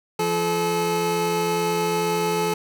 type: tone pair together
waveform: 25% pulse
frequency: 171.12 / 431.2 Hz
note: F3 / A4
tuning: -35 / -35 cents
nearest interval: octave + major third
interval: 1600 cents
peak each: -23 / -18 dBFS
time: 0.19-2.54 s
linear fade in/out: 5 ms
effects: none